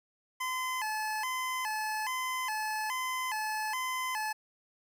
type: tone with vibrato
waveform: 25% pulse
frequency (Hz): 940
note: A#5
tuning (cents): +14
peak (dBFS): -28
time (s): 0.4-4.33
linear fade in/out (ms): 10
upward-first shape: square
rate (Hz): 1.2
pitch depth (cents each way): 150
effects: none